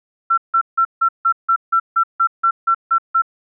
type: tone bursts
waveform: sine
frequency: 1350 Hz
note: E6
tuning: 41 cents sharp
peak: -11 dBFS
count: 13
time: 0.3-3.221 s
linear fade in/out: 10 ms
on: 77 ms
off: 160 ms
effects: none